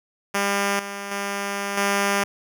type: tone with level steps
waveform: 5% pulse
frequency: 200 Hz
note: G3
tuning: 35 cents sharp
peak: -9 / -19 / -14 / -8 dBFS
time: 0.34-2.24 s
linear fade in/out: 10 ms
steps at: 0.79 / 1.11 / 1.77 s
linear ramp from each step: 5 ms
effects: none